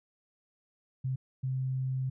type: tone bursts at uneven times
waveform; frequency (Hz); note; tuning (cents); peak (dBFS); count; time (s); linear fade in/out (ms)
sine; 130.8; C3; 0; -29; 2; 1.04-1.16 / 1.43-2.1; 10
effects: none